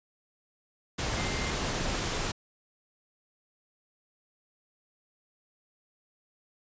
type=tone in noise; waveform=sine; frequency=2093 Hz; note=C7; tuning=in tune; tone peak=-40 dBFS; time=1.17-1.51 s; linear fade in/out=10 ms; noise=pink; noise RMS=-31 dBFS; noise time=0.98-2.32 s; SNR=-12 dB; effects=resampled to 16000 Hz